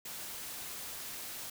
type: noise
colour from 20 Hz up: white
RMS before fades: -43 dBFS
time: 0.05-1.5 s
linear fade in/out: 5 ms
effects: none